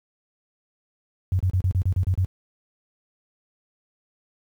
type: tone bursts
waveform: sine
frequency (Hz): 92.5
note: F#2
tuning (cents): 0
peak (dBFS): -17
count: 9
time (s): 1.32-2.246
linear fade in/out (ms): 0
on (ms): 70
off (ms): 37
effects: high-pass 60 Hz 12 dB/octave + 9-bit